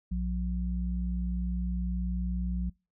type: tone pair together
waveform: sine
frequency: 60.04 / 179.6 Hz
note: B1 / F3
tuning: -48 / +49 cents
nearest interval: octave + perfect fifth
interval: 1897 cents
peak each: -30 / -32 dBFS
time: 0.11-2.7 s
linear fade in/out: 10 ms
effects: noise-tail reverb RT60 0.3 s tail -26 dB re dry